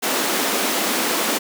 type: high-pass noise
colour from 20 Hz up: pink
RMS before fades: -21 dBFS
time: 0.02-1.39 s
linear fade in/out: 20 ms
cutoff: 210 Hz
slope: 48 dB/octave
effects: none